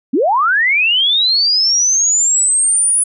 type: linear sweep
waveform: sine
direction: up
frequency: 219.3 to 9956 Hz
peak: -10 dBFS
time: 0.13-3.04 s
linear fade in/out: 10 ms
effects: none